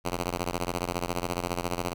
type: ring-modulated tone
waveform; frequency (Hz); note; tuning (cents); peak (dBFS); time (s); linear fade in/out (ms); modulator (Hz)
5% pulse; 87.31; F2; 0; -15; 0.04-1.94; 20; 50.9
effects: none